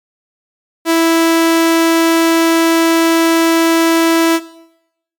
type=tone; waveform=sawtooth; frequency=329.6 Hz; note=E4; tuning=in tune; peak=-5 dBFS; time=0.85-4.4 s; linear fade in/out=50 ms; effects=noise-tail reverb RT60 0.8 s tail -17 dB re dry + MP3 96 kbps